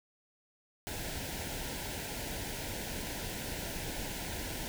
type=band-stop noise; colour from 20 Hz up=pink; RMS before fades=-39 dBFS; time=0.87-4.68 s; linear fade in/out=0 ms; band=1000 to 1400 Hz; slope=96 dB/octave; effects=none